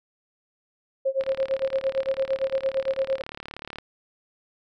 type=tone with tremolo; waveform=sine; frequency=536 Hz; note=C5; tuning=42 cents sharp; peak=-19 dBFS; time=1.05-3.22 s; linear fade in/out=10 ms; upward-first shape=sine; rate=8.8 Hz; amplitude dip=95%
type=click train; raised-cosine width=0.3 ms; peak=-20 dBFS; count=95; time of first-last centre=1.21-3.785 s; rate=36.5 Hz
effects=none

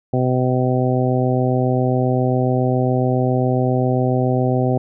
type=harmonic tone; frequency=127.3 Hz; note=C3; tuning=47 cents flat; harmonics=1 / 2 / 3 / 4 / 5 / 6; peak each=-18 / -21 / -23 / -24 / -25 / -26 dBFS; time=0.13-4.78 s; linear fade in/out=5 ms; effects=none

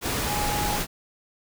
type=tone in noise; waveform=sine; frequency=830.6 Hz; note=G#5; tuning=in tune; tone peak=-28 dBFS; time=0.26-0.8 s; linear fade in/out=50 ms; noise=pink; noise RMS=-27 dBFS; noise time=0.01-0.87 s; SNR=-4 dB; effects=none

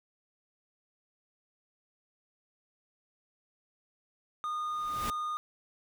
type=tone; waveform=triangle; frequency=1225 Hz; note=D#6; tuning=27 cents flat; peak=-30 dBFS; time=4.44-5.37 s; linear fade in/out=0 ms
type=noise with exponential growth; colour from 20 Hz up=pink; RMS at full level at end=-35 dBFS; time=4.59-5.1 s; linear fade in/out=1 ms; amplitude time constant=110 ms
effects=none

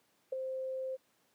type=tone with ADSR envelope; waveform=sine; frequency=523.3 Hz; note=C5; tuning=in tune; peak=-29 dBFS; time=0.32-0.97 s; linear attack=8 ms; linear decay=7 ms; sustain=-6 dB; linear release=26 ms; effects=pink hiss -72 dBFS RMS until 1.34 s + high-pass 200 Hz 12 dB/octave

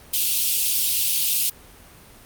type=high-pass noise; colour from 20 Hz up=white; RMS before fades=-21 dBFS; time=0.13-1.5 s; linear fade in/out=10 ms; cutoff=2600 Hz; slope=48 dB/octave; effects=pink hiss -47 dBFS RMS until 2.25 s + Opus 32 kbps

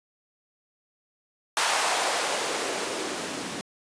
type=noise with band-pass filter sweep; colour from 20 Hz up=blue; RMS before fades=-28 dBFS; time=1.57-3.61 s; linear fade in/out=0 ms; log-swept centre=920 to 220 Hz; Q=1.5; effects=resampled to 22050 Hz

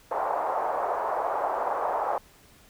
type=band-pass noise; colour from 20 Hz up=pink; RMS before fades=-28 dBFS; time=0.11-2.18 s; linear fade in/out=2 ms; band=600 to 1000 Hz; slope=24 dB/octave; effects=pink hiss -56 dBFS RMS until 2.69 s

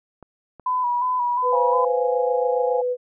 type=clicks; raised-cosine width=1 ms; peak=-28 dBFS; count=2; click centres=0.227 / 0.597 s
type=tone with vibrato; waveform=sine; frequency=987.8 Hz; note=B5; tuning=in tune; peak=-19 dBFS; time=0.66-1.85 s; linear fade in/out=5 ms; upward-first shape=square; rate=2.8 Hz; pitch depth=33 cents each way
type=tone; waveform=sine; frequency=496.1 Hz; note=B4; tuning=8 cents sharp; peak=-20 dBFS; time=1.42-2.97 s; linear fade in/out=50 ms
type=chord; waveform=sine; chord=F minor; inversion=second; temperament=equal; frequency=523.3 / 698.5 / 830.6 Hz; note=C5 / F5 / Ab5; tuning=0 / 0 / 0 cents; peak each=-25 / -29 / -26 dBFS; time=1.52-2.82 s; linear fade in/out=10 ms
effects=none

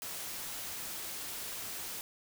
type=noise; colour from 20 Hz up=white; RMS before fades=-41 dBFS; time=0.02-2.01 s; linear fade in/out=0 ms; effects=none

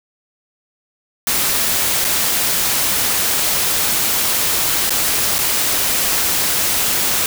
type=noise with dropouts; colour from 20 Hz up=white; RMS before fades=-17 dBFS; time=1.27-7.26 s; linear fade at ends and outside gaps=1 ms; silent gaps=2.044-2.048 / 4.895-4.905 / 5.383-5.388 s; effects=none

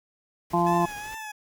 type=noise with tremolo; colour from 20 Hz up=pink; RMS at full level=-45 dBFS; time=0.5-1.15 s; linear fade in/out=5 ms; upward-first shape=sine; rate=13 Hz; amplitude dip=30%
type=harmonic tone; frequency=172.7 Hz; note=F3; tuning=19 cents flat; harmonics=1 / 2 / 4 / 5 / 6; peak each=-26 / -26 / -26 / -26 / -26 dBFS; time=0.53-0.86 s; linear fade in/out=10 ms
type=tone with vibrato; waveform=20% pulse; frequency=855 Hz; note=A5; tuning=50 cents flat; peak=-30 dBFS; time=0.66-1.32 s; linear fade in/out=10 ms; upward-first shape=triangle; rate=2.5 Hz; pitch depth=69 cents each way
effects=none

